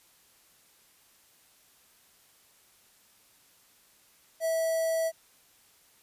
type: tone with notch filter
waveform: square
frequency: 652 Hz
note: E5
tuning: 19 cents flat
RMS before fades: -28 dBFS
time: 4.4-5.12 s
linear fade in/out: 50 ms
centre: 2900 Hz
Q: 0.59
effects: white hiss -62 dBFS RMS until 6.02 s + resampled to 32000 Hz